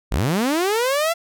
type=linear sweep; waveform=sawtooth; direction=up; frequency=36.63 to 686 Hz; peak=-14 dBFS; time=0.11-1.14 s; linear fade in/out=20 ms; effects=none